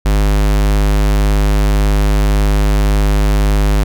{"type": "tone", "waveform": "square", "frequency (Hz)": 50.9, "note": "G#1", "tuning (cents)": -34, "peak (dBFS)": -10, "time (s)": [0.05, 3.84], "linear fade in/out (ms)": 10, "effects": []}